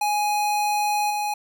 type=tone with level steps; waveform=square; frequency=833 Hz; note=G#5; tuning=5 cents sharp; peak=-21 / -24 dBFS; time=0.01-1.34 s; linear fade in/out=5 ms; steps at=1.1 s; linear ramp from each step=5 ms; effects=none